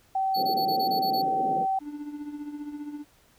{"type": "tone", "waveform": "sine", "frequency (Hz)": 769, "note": "G5", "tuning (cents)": -33, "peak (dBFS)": -23, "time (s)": [0.15, 1.79], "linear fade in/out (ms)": 5}
{"type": "tone bursts", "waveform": "square", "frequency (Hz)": 4435, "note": "C#8", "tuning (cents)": 0, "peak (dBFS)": -31, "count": 8, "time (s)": [0.34, 1.22], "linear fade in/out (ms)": 10, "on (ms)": 89, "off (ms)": 24}
{"type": "band-pass noise", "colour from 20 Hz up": "white", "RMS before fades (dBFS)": -34, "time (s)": [0.35, 1.67], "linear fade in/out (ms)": 50, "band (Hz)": [160, 560], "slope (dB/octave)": 48}
{"type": "tone with tremolo", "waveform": "triangle", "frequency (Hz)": 294.2, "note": "D4", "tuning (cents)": 3, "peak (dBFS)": -29, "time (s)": [1.8, 3.05], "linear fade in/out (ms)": 50, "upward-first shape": "triangle", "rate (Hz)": 15, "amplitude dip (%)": 70}
{"effects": ["pink hiss -61 dBFS RMS until 3.38 s"]}